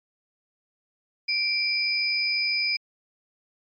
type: tone pair together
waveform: sine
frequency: 2349 / 4977 Hz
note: D7 / D#8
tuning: 0 / 0 cents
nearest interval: octave + minor second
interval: 1300 cents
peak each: -25 / -25 dBFS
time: 1.28-2.77 s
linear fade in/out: 10 ms
effects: MP3 48 kbps